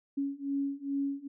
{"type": "beating tone pair", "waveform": "sine", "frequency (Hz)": [277.2, 279.6], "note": ["C#4", "C#4"], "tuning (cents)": [0, 15], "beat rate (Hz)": 2.4, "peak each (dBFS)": [-34, -33], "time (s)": [0.17, 1.28], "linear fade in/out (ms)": 10, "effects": []}